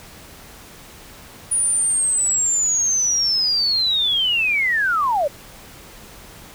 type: linear sweep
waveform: sine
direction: down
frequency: 9710 to 536 Hz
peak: -16 dBFS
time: 1.51-5.28 s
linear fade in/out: 10 ms
effects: pink hiss -42 dBFS RMS until 6.54 s